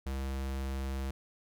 square tone, 67 Hz, C2, 42 cents sharp, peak -34 dBFS, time 0.06-1.11 s, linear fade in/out 5 ms, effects none

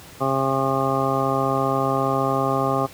harmonic tone, 134.7 Hz, C#3, 49 cents flat, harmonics 1 / 2 / 3 / 4 / 5 / 6 / 8 / 9, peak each -27 / -27 / -27 / -27 / -27 / -27 / -27 / -27 dBFS, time 0.2-2.87 s, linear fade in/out 20 ms, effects pink hiss -43 dBFS RMS until 2.93 s + high-pass 60 Hz 12 dB/octave

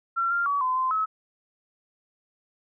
sine tone with pitch steps, 1362 / 1392 / 1136 / 1022 / 1035 / 1289 Hz, F6 / F6 / C#6 / C6 / C6 / E6, -44 / -6 / +42 / -41 / -19 / -39 cents, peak -22 dBFS, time 0.16-1.06 s, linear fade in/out 20 ms, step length 150 ms, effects none

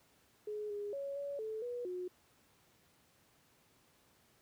sine tone with pitch steps, 421.5 / 410.6 / 557 / 566 / 437.1 / 486 / 362.2 Hz, G#4 / G#4 / C#5 / C#5 / A4 / B4 / F#4, +26 / -20 / +8 / +36 / -11 / -28 / -37 cents, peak -38 dBFS, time 0.47-2.08 s, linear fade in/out 5 ms, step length 230 ms, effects pink hiss -69 dBFS RMS until 4.41 s + high-pass 80 Hz 12 dB/octave

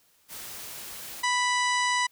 white noise, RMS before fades -40 dBFS, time 0.28-1.25 s, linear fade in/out 50 ms
harmonic tone, 987.8 Hz, B5, in tune, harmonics 1 / 2 / 3 / 4 / 5 / 6 / 7 / 8 / 9, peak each -26 / -27 / -34 / -35 / -38 / -37 / -43 / -39 / -41 dBFS, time 1.23-2.07 s, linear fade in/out 10 ms
effects white hiss -64 dBFS RMS until 2.11 s

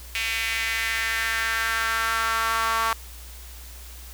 sawtooth tone with high-pass filter sweep, 225.6 Hz, A3, 44 cents sharp, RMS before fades -25 dBFS, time 0.15-2.93 s, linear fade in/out 2 ms, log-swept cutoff 2400 to 1100 Hz, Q 3.3, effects added 60 Hz sine -40 dBFS peak until 4.13 s + white hiss -45 dBFS RMS until 4.13 s

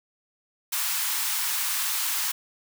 white high-pass noise, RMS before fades -27 dBFS, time 0.72-2.32 s, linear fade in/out 10 ms, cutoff 840 Hz, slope 48 dB/octave, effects none

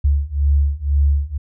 sine beating tone pair, 70.3 / 72.3 Hz, C#2 / D2, +25 / -27 cents, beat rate 2 Hz, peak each -17 / -16 dBFS, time 0.04-1.38 s, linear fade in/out 10 ms, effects none

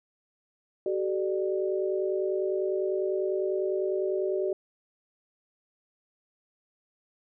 sine tone cluster, 378.8 / 428.8 / 598 Hz, F#4 / A4 / D5, +41 / -45 / +31 cents, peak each -27 / -34 / -32 dBFS, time 0.86-4.53 s, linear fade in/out 2 ms, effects none

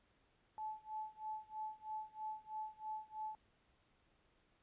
sine tone with tremolo, 865 Hz, A5, 30 cents flat, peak -40 dBFS, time 0.58-3.35 s, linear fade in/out 0 ms, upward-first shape sine, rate 3.1 Hz, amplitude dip 95%, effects pink hiss -75 dBFS RMS until 4.62 s + resampled to 8000 Hz

